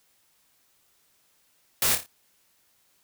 white noise with echo, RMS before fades -23 dBFS, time 1.82-1.95 s, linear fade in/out 2 ms, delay 28 ms, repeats 4, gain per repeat -7 dB, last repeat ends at 2.062 s, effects white hiss -66 dBFS RMS until 3.03 s

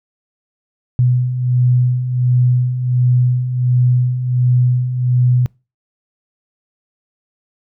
sine beating tone pair, 123.47 / 124.87 Hz, B2 / B2, 0 / +20 cents, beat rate 1.4 Hz, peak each -19 / -12 dBFS, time 0.99-5.46 s, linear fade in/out 0 ms, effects noise-tail reverb RT60 0.3 s tail -26 dB re dry

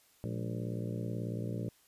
harmonic tone with a mistuned harmonic, 58.27 Hz, A#1, in tune, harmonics 2 / 3 / 4 / 5 / 6 / 7 / 8 / 9 / 10, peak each -37 / -41 / -43 / -45 / -47 / -48 / -49 / -50 / -51 dBFS, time 0.24-1.69 s, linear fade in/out 0 ms, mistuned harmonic 4, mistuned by -150 cents, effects white hiss -66 dBFS RMS until 1.87 s + resampled to 32000 Hz

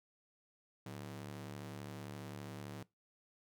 sawtooth ring-modulated tone, 146.83 Hz, D3, in tune, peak -38 dBFS, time 0.86-2.83 s, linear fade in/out 2 ms, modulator 35.8 Hz, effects noise-tail reverb RT60 0.2 s tail -21 dB re dry

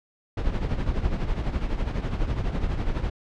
brown noise with tremolo, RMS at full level -23 dBFS, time 0.37-3.1 s, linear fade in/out 5 ms, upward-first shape triangle, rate 12 Hz, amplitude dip 70%, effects low-pass 4000 Hz 12 dB/octave

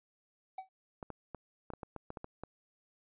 triangle tone with exponential decay, 759 Hz, F#5, 44 cents sharp, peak -34 dBFS, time 0.58-0.69 s, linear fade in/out 5 ms, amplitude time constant 23 ms
clicks, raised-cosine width 1 ms, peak -28 dBFS, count 11, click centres 1.028 / 1.103 / 1.347 / 1.703 / 1.736 / 1.832 / 1.963 / 2.104 / 2.172 / 2.244 / 2.436 s
effects resampled to 8000 Hz

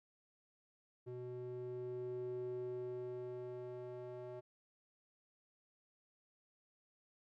square tone with band-pass filter sweep, 124.1 Hz, B2, 9 cents sharp, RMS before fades -45 dBFS, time 1.06-4.41 s, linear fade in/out 20 ms, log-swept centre 300 to 510 Hz, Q 4, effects none

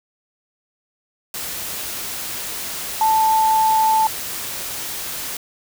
sine tone in noise, 880 Hz, A5, in tune, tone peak -13 dBFS, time 3.01-4.07 s, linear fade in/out 2 ms, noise white, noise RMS -28 dBFS, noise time 1.34-5.37 s, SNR +12 dB, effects none

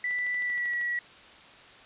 sine tone with pitch glide, 1975.5 to 1930.4 Hz, B6 to B6, 0 to -40 cents, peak -27 dBFS, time 0.04-0.99 s, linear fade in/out 2 ms, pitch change -40 cents, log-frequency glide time 0.4-0.74 s
click train, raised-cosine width 0.2 ms, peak -29 dBFS, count 10, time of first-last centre 0.11-0.813 s, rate 12.8 Hz
effects white hiss -51 dBFS RMS until 1.85 s + resampled to 8000 Hz

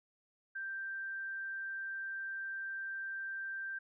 sine tone, 1572 Hz, G6, 4 cents sharp, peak -38 dBFS, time 0.55-3.79 s, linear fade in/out 10 ms, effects none

